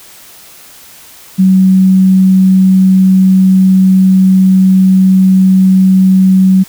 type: tone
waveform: sine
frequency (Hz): 188.6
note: F#3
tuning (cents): +33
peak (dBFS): -3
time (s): 1.38-6.64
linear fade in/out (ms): 20
effects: white hiss -36 dBFS RMS until 6.68 s